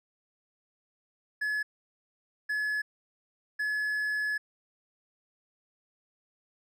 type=tone bursts at uneven times; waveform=triangle; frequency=1705 Hz; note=G#6; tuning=45 cents sharp; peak=-26 dBFS; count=3; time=1.41-1.63 / 2.49-2.82 / 3.59-4.38 s; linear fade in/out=10 ms; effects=none